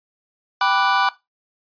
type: chord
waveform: square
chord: G major seventh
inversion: none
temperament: equal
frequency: 784 / 987.8 / 1174.7 / 1480 Hz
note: G5 / B5 / D6 / F#6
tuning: 0 / 0 / 0 / 0 cents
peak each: -22 dBFS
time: 0.61-1.09 s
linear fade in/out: 2 ms
effects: noise-tail reverb RT60 0.2 s tail -17 dB re dry + resampled to 11025 Hz